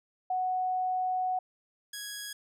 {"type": "tone pair in turn", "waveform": ["sine", "10% pulse"], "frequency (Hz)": [740, 1661.2], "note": ["F#5", "G#6"], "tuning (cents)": [0, 0], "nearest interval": "octave + major second", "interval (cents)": 1400, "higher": "second", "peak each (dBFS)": [-27, -29], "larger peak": "first", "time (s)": [[0.3, 1.39], [1.93, 2.33]], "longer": "first", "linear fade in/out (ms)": 5, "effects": []}